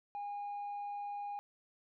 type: tone with tanh clipping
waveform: triangle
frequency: 816 Hz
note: G#5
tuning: 31 cents flat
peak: -39 dBFS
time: 0.15-1.39 s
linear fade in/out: 0 ms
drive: 6 dB
effects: none